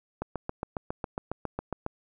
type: click train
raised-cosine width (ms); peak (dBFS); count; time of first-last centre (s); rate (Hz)
1; -17; 13; 0.22-1.864; 7.3
effects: none